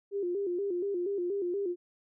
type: tone with vibrato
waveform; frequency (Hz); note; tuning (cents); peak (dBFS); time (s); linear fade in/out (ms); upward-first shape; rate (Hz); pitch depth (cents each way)
sine; 375.9; F#4; +27; -29; 0.11-1.76; 50; square; 4.2; 110
effects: none